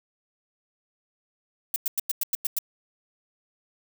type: noise bursts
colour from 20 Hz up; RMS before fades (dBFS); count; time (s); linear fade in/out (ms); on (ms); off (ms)
violet; -25; 8; 1.74-2.587; 2; 21; 97
effects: none